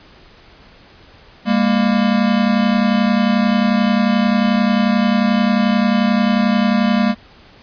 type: tone pair together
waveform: square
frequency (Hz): 201.8 / 233.1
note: G#3 / A#3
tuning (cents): -49 / 0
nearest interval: major second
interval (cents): 249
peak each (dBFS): -16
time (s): 1.45-7.15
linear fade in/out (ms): 50
effects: pink hiss -45 dBFS RMS until 7.62 s + resampled to 11025 Hz